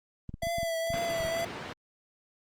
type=clicks; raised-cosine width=5 ms; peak=-26 dBFS; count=10; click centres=0.293 / 0.341 / 0.433 / 0.47 / 0.584 / 0.631 / 0.904 / 0.942 / 1.206 / 1.25 s
type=tone with vibrato; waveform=square; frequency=668 Hz; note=E5; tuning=23 cents sharp; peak=-30 dBFS; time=0.42-1.45 s; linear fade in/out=5 ms; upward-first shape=triangle; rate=2.1 Hz; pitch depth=39 cents each way
type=band-pass noise; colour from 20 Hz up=pink; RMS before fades=-40 dBFS; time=0.93-1.73 s; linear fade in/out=5 ms; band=140 to 3000 Hz; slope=12 dB/octave
effects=Opus 24 kbps